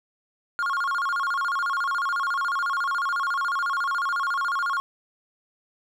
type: tone with vibrato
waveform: triangle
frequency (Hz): 1244.5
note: D#6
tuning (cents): 0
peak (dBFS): -21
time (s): 0.59-4.8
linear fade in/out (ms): 0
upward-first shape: square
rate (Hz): 14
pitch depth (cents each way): 220
effects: none